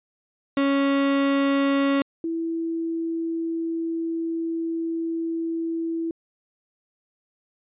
35% pulse / sine tone pair in turn, 277.2 / 329.8 Hz, C#4 / E4, 0 / +1 cents, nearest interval minor third, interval 301 cents, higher second, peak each -17 / -24 dBFS, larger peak first, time 0.57-2.02 / 2.24-6.11 s, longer second, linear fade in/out 2 ms, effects resampled to 8000 Hz

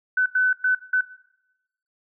sine tone bursts at uneven times, 1508 Hz, F#6, 32 cents sharp, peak -17 dBFS, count 4, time 0.17-0.26 / 0.35-0.53 / 0.64-0.75 / 0.93-1.01 s, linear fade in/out 5 ms, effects noise-tail reverb RT60 0.9 s tail -18 dB re dry

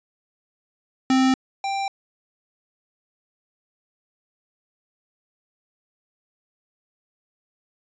square tone pair in turn, 261.6 / 787.5 Hz, C4 / G5, 0 / +8 cents, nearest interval octave + perfect fifth, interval 1908 cents, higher second, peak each -16 / -24 dBFS, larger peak first, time 1.1-1.34 / 1.64-1.88 s, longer neither, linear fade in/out 2 ms, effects resampled to 16000 Hz

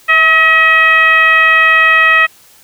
sine tone with frequency modulation, 1912 Hz, A#6, 43 cents sharp, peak -5 dBFS, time 0.08-2.27 s, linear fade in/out 20 ms, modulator 631 Hz, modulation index 1.1, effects white hiss -44 dBFS RMS until 2.63 s

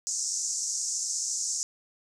white band-pass noise, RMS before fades -31 dBFS, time 0.07-1.63 s, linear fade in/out 0 ms, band 5700 to 7500 Hz, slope 48 dB/octave, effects none

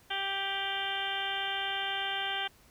harmonic tone with a mistuned harmonic, 392 Hz, G4, in tune, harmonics 1 / 2 / 3 / 4 / 5 / 6 / 7 / 8 / 9, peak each -46 / -37 / -45 / -37 / -42 / -42 / -41 / -36 / -44 dBFS, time 0.1-2.48 s, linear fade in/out 10 ms, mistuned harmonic 7, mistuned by +42 cents, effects pink hiss -61 dBFS RMS until 2.7 s

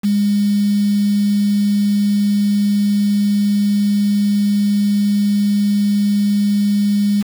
sine tone with quantisation, 204.1 Hz, G#3, 30 cents flat, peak -12 dBFS, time 0.03-7.23 s, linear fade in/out 20 ms, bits 5, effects none

